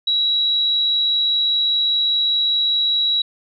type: tone with amplitude modulation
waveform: sine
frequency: 3885 Hz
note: B7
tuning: 29 cents flat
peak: -14 dBFS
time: 0.07-3.22 s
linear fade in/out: 5 ms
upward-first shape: sine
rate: 145 Hz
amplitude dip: 25%
effects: none

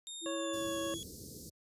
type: tone with pitch glide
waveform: 25% pulse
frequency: 3680 to 3355 Hz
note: A#7 to G#7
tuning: -23 to +17 cents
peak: -38 dBFS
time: 0.07-1.03 s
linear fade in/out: 0 ms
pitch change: -160 cents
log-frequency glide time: 0.23-0.77 s
type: tone with vibrato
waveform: sine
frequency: 330 Hz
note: E4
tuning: 2 cents sharp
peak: -38 dBFS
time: 0.21-1 s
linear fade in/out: 50 ms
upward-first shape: sine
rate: 9.7 Hz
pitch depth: 13 cents each way
type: harmonic tone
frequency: 554.4 Hz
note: C#5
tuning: in tune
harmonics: 1 / 2 / 3 / 5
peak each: -38 / -44 / -48 / -52 dBFS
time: 0.26-0.94 s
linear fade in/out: 0 ms
type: band-stop noise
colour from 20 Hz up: pink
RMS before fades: -47 dBFS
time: 0.53-1.5 s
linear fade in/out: 10 ms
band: 490 to 4500 Hz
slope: 48 dB/octave
effects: high-pass 80 Hz 12 dB/octave + resampled to 32000 Hz

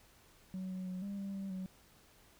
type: tone with pitch steps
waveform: sine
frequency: 187 / 185.7 / 183.7 / 199.7 / 196.7 / 194.8 / 187.1 Hz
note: F#3 / F#3 / F#3 / G3 / G3 / G3 / F#3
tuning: +19 / +7 / -12 / +32 / +6 / -11 / +20 cents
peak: -36 dBFS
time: 0.54-1.66 s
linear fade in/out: 0 ms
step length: 160 ms
effects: tanh soft clip ceiling -37 dBFS + pink hiss -64 dBFS RMS until 2.39 s

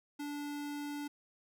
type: tone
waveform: square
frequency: 290.7 Hz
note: D4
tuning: 18 cents flat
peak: -39 dBFS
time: 0.19-1.08 s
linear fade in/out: 10 ms
effects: none

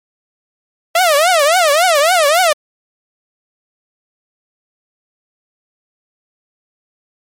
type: tone with vibrato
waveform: sawtooth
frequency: 650 Hz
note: E5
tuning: 24 cents flat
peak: -5 dBFS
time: 0.95-2.53 s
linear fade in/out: 5 ms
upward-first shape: triangle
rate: 3.6 Hz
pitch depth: 280 cents each way
effects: MP3 64 kbps

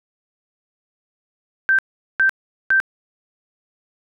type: tone bursts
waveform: sine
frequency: 1561 Hz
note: G6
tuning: 8 cents flat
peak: -12 dBFS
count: 3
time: 1.69-2.801 s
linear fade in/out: 0 ms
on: 97 ms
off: 410 ms
effects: none

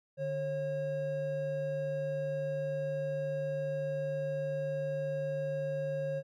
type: tone pair together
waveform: triangle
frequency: 148.8 / 543 Hz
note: D3 / C#5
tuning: +23 / -36 cents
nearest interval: octave + minor seventh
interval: 2241 cents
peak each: -36 / -31 dBFS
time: 0.17-6.23 s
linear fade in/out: 50 ms
effects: none

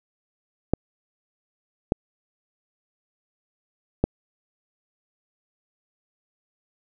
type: clicks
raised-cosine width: 2 ms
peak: -5 dBFS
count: 3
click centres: 0.736 / 1.921 / 4.04 s
effects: none

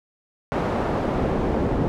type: noise with band-pass filter sweep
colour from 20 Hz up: brown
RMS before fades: -23 dBFS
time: 0.52-1.88 s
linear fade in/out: 0 ms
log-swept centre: 740 to 370 Hz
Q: 0.78
effects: none

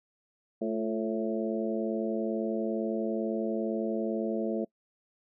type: harmonic tone with a mistuned harmonic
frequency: 110 Hz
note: A2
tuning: in tune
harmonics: 2 / 3 / 4 / 5 / 6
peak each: -32 / -34 / -35 / -36 / -37 dBFS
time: 0.61-4.65 s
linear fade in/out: 10 ms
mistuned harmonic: 3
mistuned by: +63 cents
effects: noise-tail reverb RT60 0.1 s tail -25 dB re dry

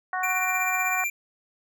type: harmonic tone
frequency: 370 Hz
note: F#4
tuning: in tune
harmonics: 2 / 3 / 4 / 5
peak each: -29 / -31 / -32 / -33 dBFS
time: 0.13-1.04 s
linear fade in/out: 2 ms
type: tone with tremolo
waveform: square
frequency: 2369 Hz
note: D7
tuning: 14 cents sharp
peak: -24 dBFS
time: 0.23-1.1 s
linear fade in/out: 5 ms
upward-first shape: triangle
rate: 16 Hz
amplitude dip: 50%
effects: none

